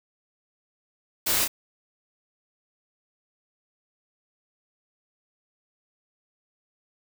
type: noise with echo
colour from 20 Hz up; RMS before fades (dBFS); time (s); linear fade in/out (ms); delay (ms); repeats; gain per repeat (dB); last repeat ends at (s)
white; -25; 1.26-1.45; 10; 30; 1; -3; 1.48
effects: none